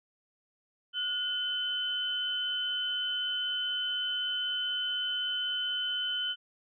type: tone pair together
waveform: sine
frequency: 1447 / 3048 Hz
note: F#6 / G7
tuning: -39 / -49 cents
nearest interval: octave + minor second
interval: 1290 cents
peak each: -37 / -30 dBFS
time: 0.93-6.36 s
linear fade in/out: 50 ms
effects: none